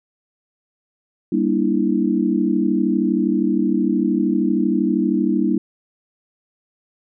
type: chord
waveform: sine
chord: E half-diminished seventh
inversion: first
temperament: just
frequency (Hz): 197.78 / 237.3 / 296.7 / 329.6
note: G3 / Bb3 / D4 / E4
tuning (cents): +16 / +31 / +18 / 0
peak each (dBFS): -21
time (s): 1.32-5.58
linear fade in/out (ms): 5
effects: none

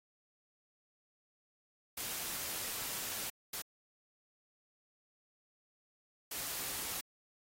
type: noise bursts at uneven times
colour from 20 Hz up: white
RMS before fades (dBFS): -40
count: 3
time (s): 1.97-3.3 / 3.53-3.62 / 6.31-7.01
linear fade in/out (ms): 5
effects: AAC 48 kbps

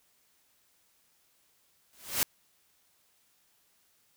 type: noise with exponential growth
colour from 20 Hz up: white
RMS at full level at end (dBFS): -24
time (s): 1.93-2.23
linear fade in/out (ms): 0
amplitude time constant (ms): 64
effects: white hiss -69 dBFS RMS until 4.16 s

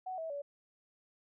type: tone with pitch steps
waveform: sine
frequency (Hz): 745 / 648 / 571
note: F#5 / E5 / D5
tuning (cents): +12 / -30 / -49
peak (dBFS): -37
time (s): 0.06-0.42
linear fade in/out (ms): 10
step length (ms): 120
effects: none

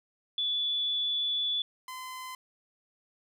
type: tone pair in turn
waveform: sine / sawtooth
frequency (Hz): 3449 / 1025.4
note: A7 / C6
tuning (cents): -35 / -35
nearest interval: octave + major sixth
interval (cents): 2100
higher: first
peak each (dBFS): -27 / -35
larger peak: first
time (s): 0.38-1.62 / 1.88-2.35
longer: first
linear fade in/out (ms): 2
effects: none

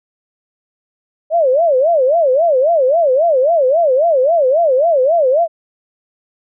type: tone with vibrato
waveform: sine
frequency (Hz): 590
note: D5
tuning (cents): +8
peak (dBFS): -9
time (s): 1.3-5.48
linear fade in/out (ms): 50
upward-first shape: sine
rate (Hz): 3.7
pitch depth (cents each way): 270
effects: none

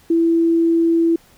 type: tone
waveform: sine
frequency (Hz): 332.5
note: E4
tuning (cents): +15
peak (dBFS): -12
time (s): 0.1-1.16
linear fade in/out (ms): 5
effects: pink hiss -51 dBFS RMS until 1.37 s

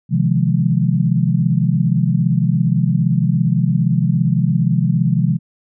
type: chord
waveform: sine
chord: F minor seventh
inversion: second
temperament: just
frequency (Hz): 130.96 / 157.15 / 174.61 / 209.5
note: C3 / Eb3 / F3 / Ab3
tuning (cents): +2 / +18 / 0 / +15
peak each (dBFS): -17 / -18 / -17 / -22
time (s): 0.09-5.39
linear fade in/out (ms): 50
effects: none

